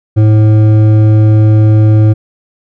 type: tone with hard clipping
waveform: sine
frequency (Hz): 107.9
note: A2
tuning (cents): -33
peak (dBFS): -5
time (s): 0.16-2.14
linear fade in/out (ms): 20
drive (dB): 9
effects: none